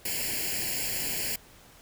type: noise with comb filter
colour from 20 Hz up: white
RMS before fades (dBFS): -31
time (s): 0.05-1.36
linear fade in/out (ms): 5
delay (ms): 0.41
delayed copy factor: +1
effects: pink hiss -54 dBFS RMS until 1.81 s